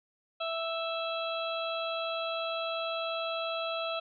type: harmonic tone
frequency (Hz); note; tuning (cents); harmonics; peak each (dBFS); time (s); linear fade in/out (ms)
659.3; E5; 0; 1 / 2 / 4 / 5 / 6; -34 / -37 / -40 / -41 / -42; 0.4-4; 10
effects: none